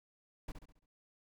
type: noise with echo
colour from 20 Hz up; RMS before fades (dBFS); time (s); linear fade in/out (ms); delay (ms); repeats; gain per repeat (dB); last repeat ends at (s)
brown; -41; 0.48-0.52; 5; 68; 5; -7; 0.86
effects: none